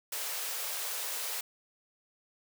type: high-pass noise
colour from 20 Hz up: white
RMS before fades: -36 dBFS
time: 0.12-1.41 s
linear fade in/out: 5 ms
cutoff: 420 Hz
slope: 48 dB/octave
effects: none